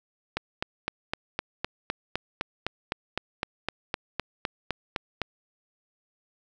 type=click train; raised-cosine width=0.3 ms; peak=-11 dBFS; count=20; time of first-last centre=0.37-5.217 s; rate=3.92 Hz; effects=none